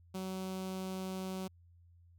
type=tone with notch filter; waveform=sawtooth; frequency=188 Hz; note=F#3; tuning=28 cents sharp; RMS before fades=-40 dBFS; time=0.14-1.48 s; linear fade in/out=10 ms; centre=1800 Hz; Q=1.6; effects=added 86 Hz sine -59 dBFS peak until 2.18 s